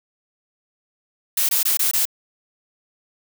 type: noise bursts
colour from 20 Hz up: blue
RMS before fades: -19 dBFS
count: 5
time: 1.37-2.054 s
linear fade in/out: 5 ms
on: 120 ms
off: 21 ms
effects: none